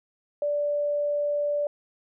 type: tone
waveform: sine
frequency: 584 Hz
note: D5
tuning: 10 cents flat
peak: -23 dBFS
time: 0.42-1.67 s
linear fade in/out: 2 ms
effects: none